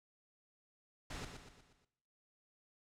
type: noise with echo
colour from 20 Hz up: pink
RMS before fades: -45 dBFS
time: 1.1-1.25 s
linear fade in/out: 5 ms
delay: 120 ms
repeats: 5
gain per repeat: -6 dB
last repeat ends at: 1.85 s
effects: noise-tail reverb RT60 0.9 s tail -18 dB re dry + low-pass 7000 Hz 12 dB/octave